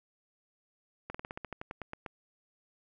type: slowing click train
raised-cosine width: 0.5 ms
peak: -24 dBFS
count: 13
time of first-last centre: 1.1-2.062 s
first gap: 45 ms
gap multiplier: 1.1
effects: none